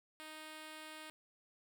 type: tone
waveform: 5% pulse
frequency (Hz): 311.1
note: D#4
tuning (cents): 0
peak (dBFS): -37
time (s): 0.2-1.1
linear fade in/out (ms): 0
effects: none